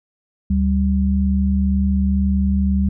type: tone pair together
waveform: sine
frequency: 73.12 / 195.2 Hz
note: D2 / G3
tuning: -7 / -7 cents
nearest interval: octave + perfect fourth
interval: 1700 cents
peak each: -17 dBFS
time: 0.5-2.89 s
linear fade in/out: 5 ms
effects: none